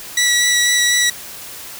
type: tone with vibrato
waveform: 15% pulse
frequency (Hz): 1945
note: B6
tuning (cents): -27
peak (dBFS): -6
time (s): 0.17-1.1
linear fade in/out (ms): 5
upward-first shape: sine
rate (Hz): 4.1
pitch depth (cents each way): 13
effects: white hiss -33 dBFS RMS until 1.79 s